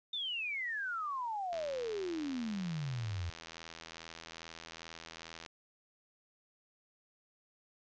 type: exponential sweep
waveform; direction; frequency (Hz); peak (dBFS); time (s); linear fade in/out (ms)
sine; down; 3657 to 82.4; -35; 0.13-3.3; 5
type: click train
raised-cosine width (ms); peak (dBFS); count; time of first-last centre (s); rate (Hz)
0.2; -29; 325; 1.53-5.462; 82.4
effects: resampled to 16000 Hz + 11-bit